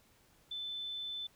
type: tone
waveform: sine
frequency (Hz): 3520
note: A7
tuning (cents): 0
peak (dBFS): -38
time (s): 0.51-1.27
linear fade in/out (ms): 5
effects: pink hiss -67 dBFS RMS until 1.35 s